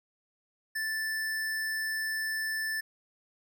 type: tone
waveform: square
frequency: 1760 Hz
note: A6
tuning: in tune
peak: -31 dBFS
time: 0.75-2.81 s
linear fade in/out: 10 ms
effects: none